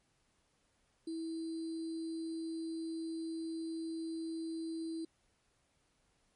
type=tone with sample-and-hold; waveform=sine; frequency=326 Hz; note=E4; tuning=19 cents flat; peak=-37 dBFS; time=1.07-5.05 s; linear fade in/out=5 ms; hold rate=4410 Hz; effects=pink hiss -75 dBFS RMS until 6.35 s + MP3 48 kbps